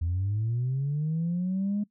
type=linear sweep; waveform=sine; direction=up; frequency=81 to 209.7 Hz; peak=-24 dBFS; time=0.01-1.84 s; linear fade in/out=10 ms; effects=noise-tail reverb RT60 0.1 s tail -21 dB re dry + tanh soft clip ceiling -22 dBFS